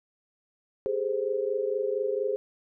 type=tone cluster; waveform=sine; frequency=402 / 426.3 / 521 Hz; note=G4 / G#4 / C5; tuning=+44 / +45 / -7 cents; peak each=-30 dBFS; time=0.86-2.36 s; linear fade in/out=0 ms; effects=none